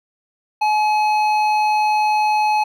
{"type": "tone with hard clipping", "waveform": "triangle", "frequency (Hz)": 850, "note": "G#5", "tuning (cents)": 40, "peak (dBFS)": -16, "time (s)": [0.61, 2.64], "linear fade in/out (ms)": 10, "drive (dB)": 13, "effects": []}